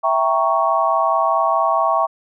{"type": "chord", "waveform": "sine", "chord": "E diminished seventh", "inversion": "none", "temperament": "equal", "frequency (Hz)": [659.3, 784, 932.3, 1108.7], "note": ["E5", "G5", "Bb5", "Db6"], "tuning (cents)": [0, 0, 0, 0], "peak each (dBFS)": [-19, -21, -22, -18], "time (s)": [0.03, 2.07], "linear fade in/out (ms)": 20, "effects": []}